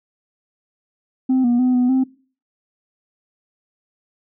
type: tone with pitch steps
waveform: sine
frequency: 259.6 / 240.7 / 252.8 / 248.3 / 261.6 Hz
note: C4 / B3 / B3 / B3 / C4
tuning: -13 / -44 / +41 / +9 / 0 cents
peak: -11 dBFS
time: 1.29-2.04 s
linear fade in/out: 10 ms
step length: 150 ms
effects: noise-tail reverb RT60 0.4 s tail -22 dB re dry + tanh soft clip ceiling -12 dBFS